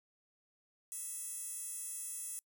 15% pulse tone with high-pass filter, 659.3 Hz, E5, in tune, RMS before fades -43 dBFS, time 0.92-2.39 s, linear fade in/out 0 ms, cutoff 9200 Hz, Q 7.3, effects noise-tail reverb RT60 0.1 s tail -26 dB re dry

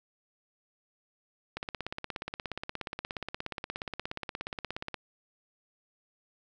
click train, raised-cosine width 0.3 ms, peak -19 dBFS, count 58, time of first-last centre 1.57-4.943 s, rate 16.9 Hz, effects none

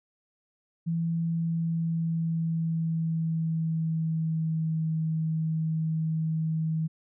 sine tone with pitch glide, 166.2 to 159.52 Hz, E3 to D#3, +15 to +43 cents, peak -25 dBFS, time 0.86-6.88 s, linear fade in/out 20 ms, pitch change -72 cents, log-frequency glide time 1.16-4.92 s, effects none

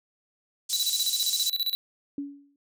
white band-pass noise, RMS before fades -31 dBFS, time 0.69-1.5 s, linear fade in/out 10 ms, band 4700 to 8500 Hz, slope 24 dB/octave
square tone with tremolo, 3951 Hz, B7, in tune, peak -24 dBFS, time 0.73-1.75 s, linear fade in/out 0 ms, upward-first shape square, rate 15 Hz, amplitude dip 80%
sine tone with exponential decay, 283 Hz, C#4, 36 cents sharp, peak -27 dBFS, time 2.18-2.56 s, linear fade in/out 2 ms, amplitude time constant 82 ms
effects none

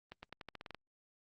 accelerating click train, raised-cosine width 0.3 ms, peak -30 dBFS, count 10, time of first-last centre 0.12-0.747 s, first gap 110 ms, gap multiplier 0.88, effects Opus 32 kbps

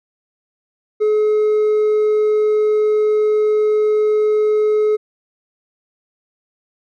sine tone with hard clipping, 426.1 Hz, G#4, 44 cents sharp, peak -13 dBFS, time 1-4.97 s, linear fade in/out 20 ms, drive 2 dB, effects none

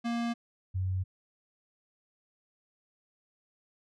square / sine tone pair in turn, 234.7 / 93.36 Hz, A#3 / F#2, +12 / +16 cents, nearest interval octave + major third, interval 1596 cents, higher first, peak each -30 / -28 dBFS, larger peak second, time 0.04-0.34 / 0.74-1.04 s, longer neither, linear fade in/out 20 ms, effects low-pass 5000 Hz 12 dB/octave

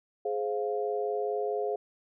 sine chord, F minor, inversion first, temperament just, 419.1 / 523.8 / 698.5 Hz, Ab4 / C5 / F5, +16 / +2 / 0 cents, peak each -30 / -35 / -34 dBFS, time 0.25-1.76 s, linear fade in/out 5 ms, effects none

